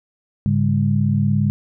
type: tone cluster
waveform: sine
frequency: 105.1 / 142.6 / 202.2 Hz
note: G#2 / C#3 / G#3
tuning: +21 / +49 / -46 cents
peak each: -19 dBFS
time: 0.46-1.5 s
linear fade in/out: 0 ms
effects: none